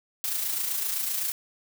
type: noise with amplitude modulation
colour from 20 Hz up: blue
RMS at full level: -27 dBFS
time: 0.24-1.32 s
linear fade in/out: 0 ms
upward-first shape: sine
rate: 27.8 Hz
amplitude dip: 45%
effects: none